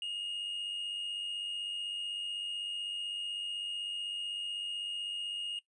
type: tone with amplitude modulation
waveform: triangle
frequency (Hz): 2855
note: F7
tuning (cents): +37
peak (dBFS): -32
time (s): 0.02-5.59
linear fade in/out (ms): 2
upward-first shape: sine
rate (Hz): 95.9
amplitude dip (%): 45
effects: noise-tail reverb RT60 0.1 s tail -17 dB re dry + resampled to 24000 Hz